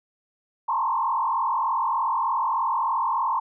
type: tone with frequency modulation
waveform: sine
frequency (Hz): 987.8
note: B5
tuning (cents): 0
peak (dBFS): -21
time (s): 0.68-3.4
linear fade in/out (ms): 10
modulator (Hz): 43.3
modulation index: 2.6
effects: none